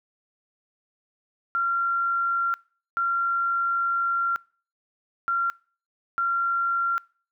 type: tone bursts at uneven times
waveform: sine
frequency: 1376 Hz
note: F6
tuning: 26 cents flat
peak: -21 dBFS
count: 4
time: 1.55-2.54 / 2.97-4.36 / 5.28-5.5 / 6.18-6.98 s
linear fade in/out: 0 ms
effects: noise-tail reverb RT60 0.4 s tail -24 dB re dry